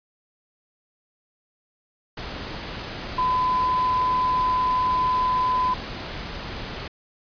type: tone in noise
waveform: sine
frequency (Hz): 1010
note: B5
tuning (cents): +39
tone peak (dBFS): -19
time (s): 3.18-5.74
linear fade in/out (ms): 5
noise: pink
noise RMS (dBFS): -33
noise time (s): 2.17-6.88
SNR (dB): +11
effects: resampled to 11025 Hz